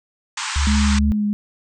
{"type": "band-pass noise", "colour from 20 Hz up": "pink", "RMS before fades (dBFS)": -26, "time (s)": [0.37, 0.99], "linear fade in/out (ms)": 5, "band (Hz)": [860, 8500], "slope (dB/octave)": 96}
{"type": "tone", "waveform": "sine", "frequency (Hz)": 71.6, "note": "D2", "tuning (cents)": -43, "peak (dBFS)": -16, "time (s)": [0.56, 1.12], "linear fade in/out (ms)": 0}
{"type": "tone with vibrato", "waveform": "sine", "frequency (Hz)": 209.7, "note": "G#3", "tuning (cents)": 17, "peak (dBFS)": -17, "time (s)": [0.67, 1.33], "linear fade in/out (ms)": 0, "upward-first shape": "triangle", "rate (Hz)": 2.9, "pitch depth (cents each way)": 28}
{"effects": []}